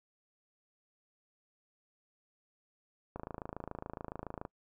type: click train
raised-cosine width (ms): 1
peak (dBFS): -26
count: 36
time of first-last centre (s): 3.16-4.452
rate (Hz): 27.1
effects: noise-tail reverb RT60 0.1 s tail -25 dB re dry